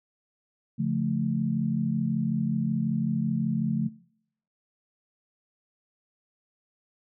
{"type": "chord", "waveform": "sine", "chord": "Db augmented", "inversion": "none", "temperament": "equal with one note detuned", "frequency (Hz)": [141.5, 174.61, 220], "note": ["Db3", "F3", "A3"], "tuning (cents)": [36, 0, 0], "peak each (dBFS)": [-29, -29, -28], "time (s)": [0.78, 3.89], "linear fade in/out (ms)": 20, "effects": ["noise-tail reverb RT60 0.7 s tail -22 dB re dry"]}